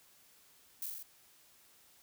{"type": "noise with echo", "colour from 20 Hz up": "violet", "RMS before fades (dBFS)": -39, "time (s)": [0.82, 0.86], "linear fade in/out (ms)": 2, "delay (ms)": 42, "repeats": 4, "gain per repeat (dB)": -2, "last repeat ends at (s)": 1.028, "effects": ["white hiss -64 dBFS RMS until 2.02 s"]}